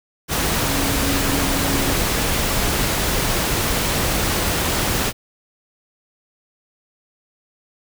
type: tone in noise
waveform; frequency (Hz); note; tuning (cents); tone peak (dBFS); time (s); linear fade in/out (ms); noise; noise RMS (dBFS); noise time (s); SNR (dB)
sine; 277.2; C#4; 0; -25; 0.65-1.97; 50; pink; -20; 0.28-5.13; -8
effects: none